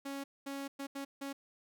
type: tone bursts at uneven times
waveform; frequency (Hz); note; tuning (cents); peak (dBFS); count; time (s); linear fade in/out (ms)
sawtooth; 276.7; C#4; -3; -35; 5; 0.05-0.24 / 0.46-0.68 / 0.79-0.87 / 0.95-1.05 / 1.21-1.33; 10
effects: none